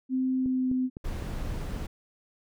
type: tone with pitch glide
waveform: sine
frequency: 259.2 to 256.1 Hz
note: C4 to C4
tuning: -16 to -37 cents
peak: -24 dBFS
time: 0.09-0.9 s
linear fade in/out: 50 ms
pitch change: -21 cents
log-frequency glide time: 0.38-0.69 s
type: click train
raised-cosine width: 3 ms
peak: -26 dBFS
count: 4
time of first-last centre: 0.46-1.223 s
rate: 3.93 Hz
type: noise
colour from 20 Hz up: brown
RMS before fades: -33 dBFS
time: 1.04-1.87 s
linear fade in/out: 10 ms
effects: none